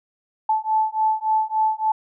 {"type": "beating tone pair", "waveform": "sine", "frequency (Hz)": [870, 873.5], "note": ["A5", "A5"], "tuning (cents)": [-20, -13], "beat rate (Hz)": 3.5, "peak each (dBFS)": -21, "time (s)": [0.49, 1.92], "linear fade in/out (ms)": 5, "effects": []}